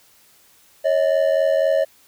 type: ring-modulated tone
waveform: triangle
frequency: 594 Hz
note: D5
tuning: 20 cents sharp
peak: -10 dBFS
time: 0.84-1.85 s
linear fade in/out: 20 ms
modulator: 42 Hz
effects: white hiss -54 dBFS RMS until 2.07 s